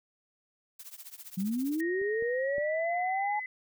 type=noise with tremolo; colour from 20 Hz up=blue; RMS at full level=-43 dBFS; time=0.79-1.81 s; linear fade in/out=5 ms; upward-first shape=triangle; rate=15 Hz; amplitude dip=95%
type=linear sweep; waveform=sine; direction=up; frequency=180.7 to 850 Hz; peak=-28 dBFS; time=1.37-3.4 s; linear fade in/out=10 ms
type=tone with pitch glide; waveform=sine; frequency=1864.7 to 2022 Hz; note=A#6 to B6; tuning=0 to +40 cents; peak=-35 dBFS; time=1.8-3.46 s; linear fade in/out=2 ms; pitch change=+140 cents; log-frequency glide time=2.31-2.89 s
type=clicks; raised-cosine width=2 ms; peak=-38 / -34 / -31 dBFS; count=3; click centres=2.016 / 2.224 / 2.582 s
effects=none